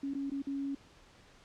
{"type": "tone with dropouts", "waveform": "sine", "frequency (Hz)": 277.2, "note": "C#4", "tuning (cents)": 0, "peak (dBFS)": -33, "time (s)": [0.03, 0.75], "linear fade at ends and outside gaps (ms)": 5, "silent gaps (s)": [[0.138, 0.149], [0.3, 0.316], [0.421, 0.469]], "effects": ["pink hiss -60 dBFS RMS until 1.44 s", "low-pass 6000 Hz 12 dB/octave"]}